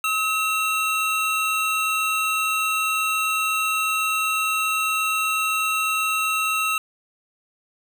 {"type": "tone pair together", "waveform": "square", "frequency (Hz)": [1281.1, 2717], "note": ["E6", "F7"], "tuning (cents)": [-50, -48], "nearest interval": "octave + minor second", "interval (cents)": 1302, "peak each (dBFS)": -24, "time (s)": [0.04, 6.78], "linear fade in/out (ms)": 2, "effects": []}